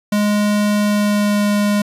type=tone with pitch glide; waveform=square; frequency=207.7 to 206 Hz; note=G#3 to G#3; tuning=0 to -14 cents; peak=-14 dBFS; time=0.12-1.82 s; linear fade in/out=5 ms; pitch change=-14 cents; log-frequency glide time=0.77-1.46 s; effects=resampled to 32000 Hz + 9-bit